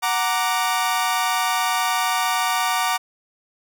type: chord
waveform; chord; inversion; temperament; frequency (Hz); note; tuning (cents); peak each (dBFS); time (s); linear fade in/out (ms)
sawtooth; Gb augmented; none; equal; 740 / 932.3 / 1174.7; Gb5 / Bb5 / D6; 0 / 0 / 0; -20; 0.02-2.98; 20
effects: none